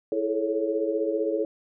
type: chord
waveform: sine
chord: A major seventh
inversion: second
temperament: equal with one note detuned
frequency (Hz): 329.6 / 424.5 / 440 / 554.4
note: E4 / G#4 / A4 / C#5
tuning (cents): 0 / +38 / 0 / 0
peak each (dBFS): -29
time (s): 0.12-1.45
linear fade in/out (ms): 2
effects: none